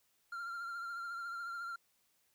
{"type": "tone with vibrato", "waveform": "triangle", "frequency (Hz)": 1383, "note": "F6", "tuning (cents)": -17, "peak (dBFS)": -38, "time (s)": [0.32, 1.76], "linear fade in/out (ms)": 5, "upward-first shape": "triangle", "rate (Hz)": 14, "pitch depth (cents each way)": 43, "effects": ["white hiss -75 dBFS RMS until 2.34 s"]}